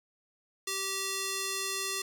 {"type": "tone with band-pass filter", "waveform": "square", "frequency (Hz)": 387.6, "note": "G4", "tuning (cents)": -20, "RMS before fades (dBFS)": -34, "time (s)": [0.67, 2.02], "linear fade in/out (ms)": 5, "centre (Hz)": 7200, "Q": 0.68, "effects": []}